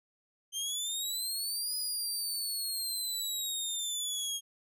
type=exponential two-way sweep; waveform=20% pulse; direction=up then down; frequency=3136 to 4978 to 3253 Hz; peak=-27 dBFS; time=0.52-4.41 s; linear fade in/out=50 ms; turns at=1.75 s; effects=none